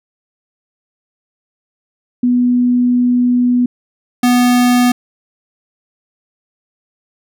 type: tone pair in turn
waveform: sine / square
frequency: 246 / 246 Hz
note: B3 / B3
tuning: -7 / -7 cents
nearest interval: unison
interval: 0 cents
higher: neither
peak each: -9 dBFS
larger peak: neither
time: 2.23-3.66 / 4.23-4.92 s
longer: first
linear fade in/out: 5 ms
effects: none